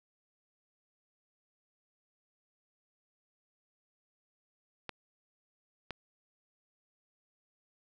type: clicks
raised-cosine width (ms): 0.3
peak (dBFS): -22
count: 2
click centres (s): 4.893 / 5.907
effects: none